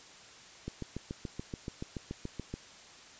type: click train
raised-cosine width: 3 ms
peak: -24 dBFS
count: 14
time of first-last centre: 0.68-2.54 s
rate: 6.99 Hz
effects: white hiss -53 dBFS RMS until 3.19 s + resampled to 16000 Hz